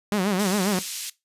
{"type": "tone with vibrato", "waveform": "sawtooth", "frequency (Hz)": 195.6, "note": "G3", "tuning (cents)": -4, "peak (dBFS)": -17, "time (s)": [0.12, 0.79], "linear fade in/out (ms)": 0, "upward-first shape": "sine", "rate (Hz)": 7.4, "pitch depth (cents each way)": 140}
{"type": "band-pass noise", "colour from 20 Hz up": "white", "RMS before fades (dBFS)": -33, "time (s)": [0.39, 1.1], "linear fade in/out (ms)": 5, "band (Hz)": [3100, 8800], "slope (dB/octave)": 12}
{"effects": ["noise-tail reverb RT60 0.2 s tail -19 dB re dry", "resampled to 32000 Hz"]}